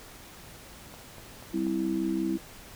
click train, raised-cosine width 1 ms, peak -31 dBFS, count 4, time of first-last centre 0.94-1.668 s, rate 4.12 Hz
sine chord, C major, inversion second, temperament just, 196.22 / 261.6 / 327 Hz, G3 / C4 / E4, +2 / 0 / -14 cents, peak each -32 / -33 / -28 dBFS, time 1.53-2.38 s, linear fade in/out 20 ms
effects pink hiss -48 dBFS RMS until 2.75 s

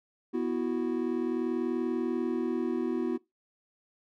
triangle chord, B suspended fourth, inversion none, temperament equal, 246.9 / 329.6 / 370 Hz, B3 / E4 / F#4, 0 / 0 / 0 cents, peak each -30 dBFS, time 0.33-3.18 s, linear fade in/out 20 ms, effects noise-tail reverb RT60 0.2 s tail -22 dB re dry

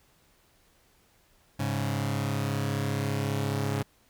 sawtooth tone pair together, 103.89 / 138.59 Hz, G#2 / C#3, +1 / 0 cents, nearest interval perfect fourth, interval 499 cents, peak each -26 dBFS, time 1.59-3.83 s, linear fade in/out 10 ms, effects pink hiss -64 dBFS RMS until 4.09 s

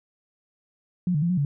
sine tone with pitch steps, 179.1 / 147.9 / 171.2 / 181.9 / 142.7 Hz, F3 / D3 / F3 / F#3 / D3, +44 / +13 / -34 / -29 / -49 cents, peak -20 dBFS, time 1.07-1.45 s, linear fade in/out 2 ms, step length 76 ms, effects none

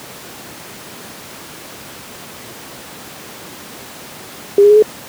sine tone with pitch steps, 403.5 / 411.7 / 420.1 / 428.7 Hz, G#4 / G#4 / G#4 / A4, -50 / -15 / +20 / -45 cents, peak -4 dBFS, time 4.58-4.824 s, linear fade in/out 2 ms, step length 61 ms, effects pink hiss -33 dBFS RMS until 5.08 s + high-pass 150 Hz 12 dB/octave

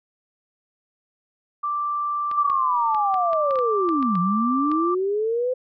sine tone, 1174.7 Hz, D6, in tune, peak -22 dBFS, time 1.63-4.95 s, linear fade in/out 10 ms
clicks, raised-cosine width 0.3 ms, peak -22 dBFS, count 12, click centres 2.314 / 2.5 / 2.947 / 3.142 / 3.332 / 3.509 / 3.557 / 3.589 / 3.89 / 4.027 / 4.154 / 4.716 s
sine linear two-way sweep, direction down then up, 1191 to 170.6 to 515 Hz, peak -20 dBFS, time 2.37-5.54 s, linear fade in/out 10 ms, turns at 4.19 s
effects none

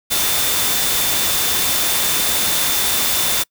sine tone in noise, 3556 Hz, A7, 18 cents sharp, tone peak -25 dBFS, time 0.1-3.44 s, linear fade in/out 20 ms, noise white, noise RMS -18 dBFS, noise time 0.1-3.44 s, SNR -10 dB, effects noise-tail reverb RT60 0.1 s tail -26 dB re dry

